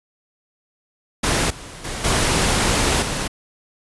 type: noise with level steps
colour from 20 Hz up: pink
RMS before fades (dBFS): -19 / -37 / -28 / -18 / -24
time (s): 1.23-3.28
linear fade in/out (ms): 10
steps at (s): 1.5 / 1.84 / 2.04 / 3.02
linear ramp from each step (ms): 5
effects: resampled to 24000 Hz